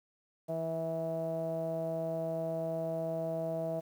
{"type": "tone with low-pass filter", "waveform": "sawtooth", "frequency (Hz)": 162.9, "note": "E3", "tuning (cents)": -20, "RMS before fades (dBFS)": -35, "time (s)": [0.48, 3.81], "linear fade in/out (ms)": 20, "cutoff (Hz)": 640, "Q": 8.6, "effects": ["10-bit"]}